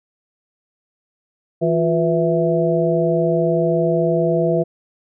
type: harmonic tone with a mistuned harmonic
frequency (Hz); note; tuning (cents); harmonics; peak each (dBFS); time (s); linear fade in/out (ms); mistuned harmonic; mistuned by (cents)
164.81; E3; 0; 1 / 2 / 3 / 4; -20 / -20 / -20 / -20; 1.61-4.64; 20; 2; +110
effects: none